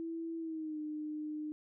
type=tone with pitch glide; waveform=sine; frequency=329.6 to 304 Hz; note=E4 to D#4; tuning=0 to -40 cents; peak=-37 dBFS; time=0-1.52 s; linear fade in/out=0 ms; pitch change=-140 cents; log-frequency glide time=0.38-0.79 s; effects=none

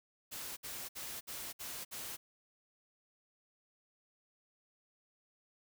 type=noise bursts; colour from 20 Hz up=white; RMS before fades=-44 dBFS; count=6; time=0.31-2.17 s; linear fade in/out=20 ms; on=260 ms; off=60 ms; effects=none

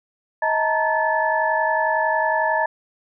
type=tone cluster; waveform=sine; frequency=633 / 885 / 936 / 1733 Hz; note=D#5 / A5 / A#5 / A6; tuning=+30 / +10 / +7 / -27 cents; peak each=-23 dBFS; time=0.42-2.66 s; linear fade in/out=5 ms; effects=none

